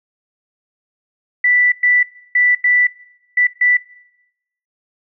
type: tone bursts at uneven times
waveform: sine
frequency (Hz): 1973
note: B6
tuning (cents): -2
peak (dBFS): -10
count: 6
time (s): 1.44-1.72 / 1.83-2.03 / 2.35-2.55 / 2.64-2.87 / 3.37-3.47 / 3.61-3.77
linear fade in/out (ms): 5
effects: noise-tail reverb RT60 0.9 s tail -20 dB re dry